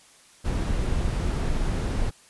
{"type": "noise", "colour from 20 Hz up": "brown", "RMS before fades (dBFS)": -25, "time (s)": [0.44, 2.11], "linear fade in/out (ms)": 20, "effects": ["white hiss -54 dBFS RMS until 2.29 s", "resampled to 24000 Hz"]}